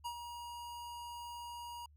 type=tone with ADSR envelope; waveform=square; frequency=953 Hz; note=A#5; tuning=38 cents sharp; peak=-38 dBFS; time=0.04-1.86 s; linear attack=19 ms; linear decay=76 ms; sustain=-7 dB; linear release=4 ms; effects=added 74 Hz sine -60 dBFS peak until 1.96 s